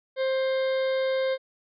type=harmonic tone; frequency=527 Hz; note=C5; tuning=12 cents sharp; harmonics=1 / 2 / 3 / 4 / 6 / 7 / 8 / 9; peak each=-23 / -40 / -38 / -38 / -45 / -42 / -48 / -50 dBFS; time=0.16-1.38 s; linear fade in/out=50 ms; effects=none